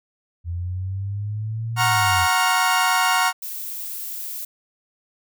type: linear two-way sweep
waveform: sine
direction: up then down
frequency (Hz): 84.1 to 117.5 to 84.1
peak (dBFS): -24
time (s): 0.44-2.28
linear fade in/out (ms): 50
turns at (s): 1.83
type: chord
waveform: 30% pulse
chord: Gb major seventh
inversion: none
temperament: equal with one note detuned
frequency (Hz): 740 / 932.3 / 1096.6 / 1396.9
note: Gb5 / Bb5 / Db6 / F6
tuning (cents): 0 / 0 / -19 / 0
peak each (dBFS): -20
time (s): 1.76-3.33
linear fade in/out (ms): 50
type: noise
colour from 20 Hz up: violet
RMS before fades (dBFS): -31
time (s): 3.42-4.45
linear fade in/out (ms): 5
effects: none